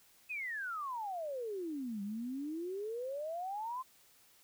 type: exponential two-way sweep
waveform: sine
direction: down then up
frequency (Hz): 2593 to 196 to 1058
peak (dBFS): -37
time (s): 0.29-3.83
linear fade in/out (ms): 20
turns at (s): 2.02
effects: white hiss -65 dBFS RMS until 4.43 s